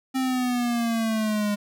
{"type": "exponential sweep", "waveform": "square", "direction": "down", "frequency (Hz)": [264, 204.6], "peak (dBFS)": -23, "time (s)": [0.14, 1.56], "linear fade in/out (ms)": 20, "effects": []}